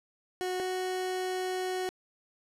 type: tone pair in turn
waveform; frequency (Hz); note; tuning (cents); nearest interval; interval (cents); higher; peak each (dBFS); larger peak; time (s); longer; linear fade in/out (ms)
30% pulse; 366.8 / 369.8; F#4 / F#4; -15 / -1; unison; 14; second; -28; neither; 0.41-0.6 / 0.6-1.89; second; 0
effects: low-pass 12000 Hz 12 dB/octave